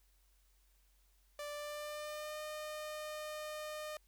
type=tone with pitch glide; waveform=sawtooth; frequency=587.3 to 609.8 Hz; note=D5 to D#5; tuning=0 to -35 cents; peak=-38 dBFS; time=1.39-3.97 s; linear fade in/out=2 ms; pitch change=+65 cents; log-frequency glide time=1.5-2.41 s; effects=added 47 Hz sine -68 dBFS peak until 4.07 s + white hiss -75 dBFS RMS until 4.07 s